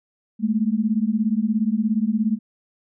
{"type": "beating tone pair", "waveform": "sine", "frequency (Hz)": [208.8, 225.8], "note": ["G#3", "A3"], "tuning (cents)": [10, 45], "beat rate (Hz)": 17, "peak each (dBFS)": -21, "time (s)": [0.39, 2.39], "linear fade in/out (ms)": 50, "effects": []}